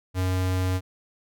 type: tone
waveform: square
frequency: 92.5 Hz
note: F#2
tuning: in tune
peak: -23 dBFS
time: 0.14-0.81 s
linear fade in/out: 50 ms
effects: none